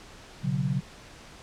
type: chord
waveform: sine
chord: B suspended second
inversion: none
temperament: equal with one note detuned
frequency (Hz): 123.47 / 141.1 / 185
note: B2 / C#3 / F#3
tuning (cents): 0 / +31 / 0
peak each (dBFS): -31 / -27 / -30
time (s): 0.43-0.81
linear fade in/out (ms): 20
effects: pink hiss -48 dBFS RMS until 1.42 s + low-pass 7000 Hz 12 dB/octave